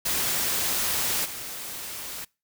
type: noise with level steps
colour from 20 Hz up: white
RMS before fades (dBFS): -26 / -36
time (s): 0.05-2.25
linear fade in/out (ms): 10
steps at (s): 1.24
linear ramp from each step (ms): 20
effects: noise-tail reverb RT60 0.3 s tail -25 dB re dry